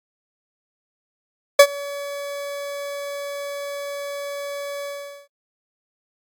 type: tone with ADSR envelope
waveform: 40% pulse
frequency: 568 Hz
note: C#5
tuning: 42 cents sharp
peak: -3 dBFS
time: 1.59-5.28 s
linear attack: 6 ms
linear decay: 66 ms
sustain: -24 dB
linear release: 430 ms
effects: AAC 64 kbps